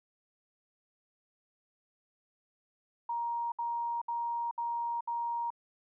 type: tone bursts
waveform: sine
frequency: 940 Hz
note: A#5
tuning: 14 cents sharp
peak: -31 dBFS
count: 5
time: 3.09-5.504 s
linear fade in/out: 5 ms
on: 430 ms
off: 66 ms
effects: none